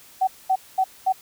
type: tone bursts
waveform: sine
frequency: 758 Hz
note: F#5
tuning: 42 cents sharp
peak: -16 dBFS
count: 4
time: 0.21-1.126 s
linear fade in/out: 10 ms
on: 64 ms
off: 220 ms
effects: white hiss -49 dBFS RMS until 1.21 s